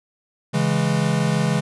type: chord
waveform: square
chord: C# minor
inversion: none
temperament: equal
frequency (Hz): 138.59 / 164.81 / 207.7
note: C#3 / E3 / G#3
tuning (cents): 0 / 0 / 0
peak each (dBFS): -23 / -22 / -24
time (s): 0.53-1.61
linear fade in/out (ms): 20
effects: resampled to 24000 Hz